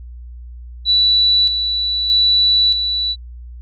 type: tone with tremolo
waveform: sine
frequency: 3951 Hz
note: B7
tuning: in tune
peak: -10 dBFS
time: 0.85-3.16 s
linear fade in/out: 50 ms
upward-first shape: square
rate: 0.8 Hz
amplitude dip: 50%
effects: added 60 Hz sine -31 dBFS peak until 3.61 s